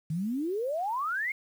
sine exponential sweep, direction up, 150.1 to 2202 Hz, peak -28 dBFS, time 0.1-1.32 s, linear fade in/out 5 ms, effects 9-bit

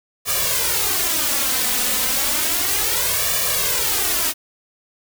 white noise with flanger, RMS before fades -20 dBFS, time 0.25-4.34 s, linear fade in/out 50 ms, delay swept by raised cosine 1.7 to 4 ms, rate 0.32 Hz, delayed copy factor +0.9, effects none

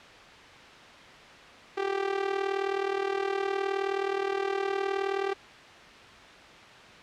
sawtooth tone with amplitude modulation, 392 Hz, G4, in tune, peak -20 dBFS, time 1.77-5.34 s, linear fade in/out 10 ms, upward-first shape sine, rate 39.2 Hz, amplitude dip 75%, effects white hiss -48 dBFS RMS until 7.02 s + low-pass 3000 Hz 12 dB/octave

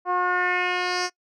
10% pulse tone with low-pass filter sweep, 360 Hz, F#4, 47 cents flat, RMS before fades -24 dBFS, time 0.05-1.1 s, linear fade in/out 50 ms, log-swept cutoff 900 to 6100 Hz, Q 2.8, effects noise-tail reverb RT60 0.1 s tail -24 dB re dry

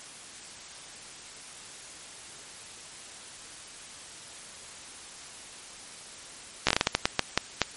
slowing click train, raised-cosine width 0.2 ms, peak -3 dBFS, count 12, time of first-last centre 6.67-7.617 s, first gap 15 ms, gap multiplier 1.32, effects white hiss -45 dBFS RMS until 7.76 s + MP3 48 kbps

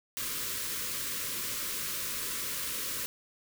white band-stop noise, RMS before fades -35 dBFS, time 0.17-3.06 s, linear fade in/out 0 ms, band 580 to 980 Hz, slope 96 dB/octave, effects none

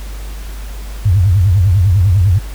sine tone with vibrato, 94.5 Hz, F#2, 37 cents sharp, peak -7 dBFS, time 1.05-2.39 s, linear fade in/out 10 ms, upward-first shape triangle, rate 10 Hz, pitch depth 260 cents each way, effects added 50 Hz sine -23 dBFS peak until 2.54 s + pink hiss -36 dBFS RMS until 2.54 s

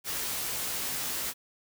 white noise with comb filter, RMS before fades -33 dBFS, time 0.04-1.34 s, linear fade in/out 50 ms, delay 16 ms, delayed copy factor +0.5, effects none

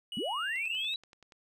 triangle tone with pitch glide, 2928 to 2609 Hz, F#7 to E7, -19 to -18 cents, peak -35 dBFS, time 0.12-0.94 s, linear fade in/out 2 ms, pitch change -199 cents, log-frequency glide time 0.3-0.76 s
sine linear sweep, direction up, 172.4 to 3951 Hz, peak -32 dBFS, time 0.17-0.96 s, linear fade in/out 2 ms
click train, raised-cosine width 0.2 ms, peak -37 dBFS, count 9, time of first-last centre 0.56-1.322 s, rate 10.5 Hz
effects none

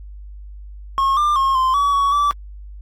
triangle tone with pitch steps, 1085 / 1193 / 1078 / 1041 / 1137 / 1122 / 1158 Hz, C#6 / D6 / C#6 / C6 / C#6 / C#6 / D6, -37 / +27 / -49 / -9 / +44 / +21 / -25 cents, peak -12 dBFS, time 0.98-2.31 s, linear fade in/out 0 ms, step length 190 ms, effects added 50 Hz sine -33 dBFS peak until 2.81 s + AAC 64 kbps

